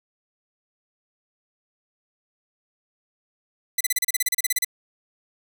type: tone bursts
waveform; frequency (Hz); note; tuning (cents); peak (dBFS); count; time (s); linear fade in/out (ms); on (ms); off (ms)
5% pulse; 2006; B6; +26; -9; 15; 3.78-4.647; 5; 27; 33
effects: none